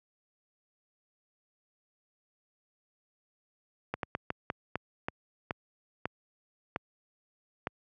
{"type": "slowing click train", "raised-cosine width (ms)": 0.5, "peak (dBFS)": -16, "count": 11, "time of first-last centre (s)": [3.94, 7.671], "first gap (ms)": 92, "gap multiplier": 1.29, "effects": ["high-pass 80 Hz 12 dB/octave"]}